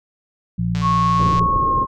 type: harmonic tone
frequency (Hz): 58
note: A#1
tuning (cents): -8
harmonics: 1 / 2 / 3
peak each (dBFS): -29 / -22 / -20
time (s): 0.58-1.47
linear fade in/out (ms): 10
type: click train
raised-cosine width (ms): 0.2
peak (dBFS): -15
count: 95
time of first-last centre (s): 0.75-1.394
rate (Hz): 146
type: tone with pitch glide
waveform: sine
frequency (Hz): 1100 to 1072.4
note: C#6 to C6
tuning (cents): -14 to +42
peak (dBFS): -15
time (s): 0.81-1.87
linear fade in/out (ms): 50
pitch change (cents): -44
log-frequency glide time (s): 1.49-1.76
type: low-pass noise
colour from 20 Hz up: pink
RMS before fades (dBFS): -25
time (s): 1.18-1.86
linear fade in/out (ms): 20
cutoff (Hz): 570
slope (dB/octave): 96
effects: none